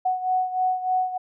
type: beating tone pair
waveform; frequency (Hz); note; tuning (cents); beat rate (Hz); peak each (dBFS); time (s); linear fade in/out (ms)
sine; 740 / 743.3; F#5 / F#5; 0 / +8; 3.3; -22 / -27; 0.05-1.18; 10
effects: none